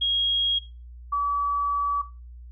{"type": "tone pair in turn", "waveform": "sine", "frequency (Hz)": [3278, 1145.6], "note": ["G#7", "D6"], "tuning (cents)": [-23, -43], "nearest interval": "octave + tritone", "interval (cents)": 1820, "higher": "first", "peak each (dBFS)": -21, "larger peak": "neither", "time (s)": [[0.01, 0.59], [1.12, 2.02]], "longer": "second", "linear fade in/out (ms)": 10, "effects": ["noise-tail reverb RT60 0.3 s tail -17 dB re dry", "added 60 Hz sine -40 dBFS peak until 2.51 s"]}